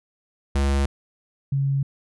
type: tone pair in turn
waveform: square / sine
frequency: 69.3 / 137.88 Hz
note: C#2 / C#3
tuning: 0 / -9 cents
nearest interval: octave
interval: 1191 cents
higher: second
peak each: -19 / -19 dBFS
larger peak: neither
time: 0.55-0.86 / 1.52-1.83 s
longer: neither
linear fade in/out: 5 ms
effects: resampled to 24000 Hz